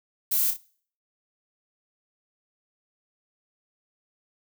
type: noise with echo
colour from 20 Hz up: violet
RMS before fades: -24 dBFS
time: 0.31-0.51 s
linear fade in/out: 10 ms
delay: 30 ms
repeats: 2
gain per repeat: -7 dB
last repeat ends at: 0.57 s
effects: noise-tail reverb RT60 0.5 s tail -22 dB re dry